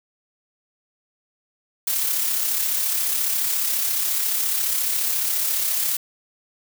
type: noise with amplitude modulation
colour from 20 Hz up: blue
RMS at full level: -21 dBFS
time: 1.87-5.97 s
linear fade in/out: 5 ms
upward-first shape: sine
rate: 34.4 Hz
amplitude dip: 35%
effects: none